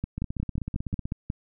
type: two click trains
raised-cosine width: 5 ms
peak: -16 / -19 dBFS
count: 8 / 15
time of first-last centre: 0.04-1.301 / 0.18-1.055 s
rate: 5.55 / 16 Hz
effects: none